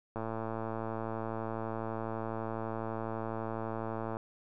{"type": "click train", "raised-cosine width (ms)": 1, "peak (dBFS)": -23, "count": 450, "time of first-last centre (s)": [0.16, 4.169], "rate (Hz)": 112, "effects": []}